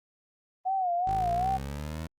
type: tone with vibrato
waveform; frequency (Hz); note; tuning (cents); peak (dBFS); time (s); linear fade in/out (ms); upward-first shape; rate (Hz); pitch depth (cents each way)
sine; 732; F#5; -19; -25; 0.65-1.58; 20; sine; 2.6; 100
type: linear sweep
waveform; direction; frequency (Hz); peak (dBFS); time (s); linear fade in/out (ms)
20% pulse; up; 50.5 to 82; -29; 1.07-2.07; 5
effects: Opus 24 kbps